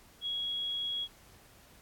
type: tone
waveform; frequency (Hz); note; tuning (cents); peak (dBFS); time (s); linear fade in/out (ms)
sine; 3322; G#7; 0; -32; 0.21-1.08; 50
effects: pink hiss -59 dBFS RMS until 1.81 s + AAC 64 kbps